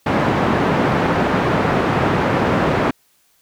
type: band-pass noise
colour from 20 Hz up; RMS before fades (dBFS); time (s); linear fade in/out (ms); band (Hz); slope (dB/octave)
pink; -17; 0.06-2.91; 5; 130 to 1500; 12
effects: white hiss -59 dBFS RMS until 3.41 s